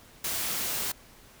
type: noise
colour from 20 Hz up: white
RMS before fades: -31 dBFS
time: 0.24-0.92 s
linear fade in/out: 5 ms
effects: pink hiss -54 dBFS RMS until 1.4 s